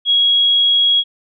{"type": "tone", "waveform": "sine", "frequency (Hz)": 3313, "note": "G#7", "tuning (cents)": -5, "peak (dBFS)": -10, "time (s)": [0.05, 1.04], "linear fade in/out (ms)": 50, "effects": []}